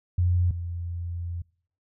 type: tone pair in turn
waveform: sine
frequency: 88.7 / 86.22 Hz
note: F2 / F2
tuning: +27 / -22 cents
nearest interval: unison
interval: 49 cents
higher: first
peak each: -19 / -29 dBFS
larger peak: first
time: 0.18-0.51 / 0.51-1.42 s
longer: second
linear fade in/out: 5 ms
effects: noise-tail reverb RT60 0.6 s tail -26 dB re dry